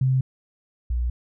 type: tone pair in turn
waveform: sine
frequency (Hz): 130.81 / 60.22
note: C3 / B1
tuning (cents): 0 / -43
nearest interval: octave + minor second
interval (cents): 1343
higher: first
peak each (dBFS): -17 / -21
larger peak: first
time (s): 0.01-0.21 / 0.9-1.1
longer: neither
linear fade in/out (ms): 5
effects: none